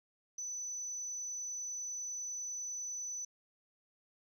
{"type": "tone", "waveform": "sine", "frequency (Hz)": 5990, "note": "F#8", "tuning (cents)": 20, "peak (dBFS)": -37, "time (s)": [0.38, 3.25], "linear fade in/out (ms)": 5, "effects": ["tanh soft clip ceiling -35 dBFS"]}